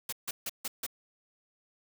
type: noise bursts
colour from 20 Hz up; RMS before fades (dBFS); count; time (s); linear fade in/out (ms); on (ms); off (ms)
white; -35; 5; 0.09-0.865; 5; 35; 150
effects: none